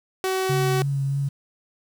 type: tone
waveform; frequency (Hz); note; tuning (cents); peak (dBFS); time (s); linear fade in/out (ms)
sawtooth; 377.4; F#4; +34; -18; 0.24-0.82; 0
type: tone with vibrato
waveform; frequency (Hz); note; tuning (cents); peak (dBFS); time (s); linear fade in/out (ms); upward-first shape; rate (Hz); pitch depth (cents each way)
sine; 138.59; C#3; 0; -21; 0.49-1.29; 10; triangle; 3.2; 22
effects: 8-bit